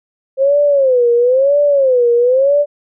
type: tone with vibrato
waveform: sine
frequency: 525 Hz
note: C5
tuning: 6 cents sharp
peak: -8 dBFS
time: 0.37-2.66 s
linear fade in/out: 50 ms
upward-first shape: sine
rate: 1 Hz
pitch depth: 180 cents each way
effects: none